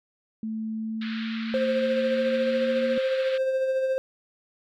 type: tone with pitch glide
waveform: sine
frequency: 220 to 234.4 Hz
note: A3 to A#3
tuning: 0 to +10 cents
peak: -28 dBFS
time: 0.43-2.98 s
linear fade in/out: 2 ms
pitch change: +110 cents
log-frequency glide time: 0.75-2.86 s
type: band-pass noise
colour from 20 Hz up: pink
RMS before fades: -39 dBFS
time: 1.01-3.38 s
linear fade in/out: 5 ms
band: 1300 to 4200 Hz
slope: 48 dB/octave
type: tone with tremolo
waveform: triangle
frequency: 526 Hz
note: C5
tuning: 9 cents sharp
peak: -19 dBFS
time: 1.54-3.98 s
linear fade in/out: 0 ms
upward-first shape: sine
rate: 14 Hz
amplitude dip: 35%
effects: none